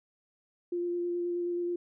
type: tone with vibrato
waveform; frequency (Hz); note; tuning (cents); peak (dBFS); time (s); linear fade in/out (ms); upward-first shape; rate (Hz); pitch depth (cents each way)
sine; 349.2; F4; 0; -29; 0.72-1.76; 5; square; 9.4; 9
effects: none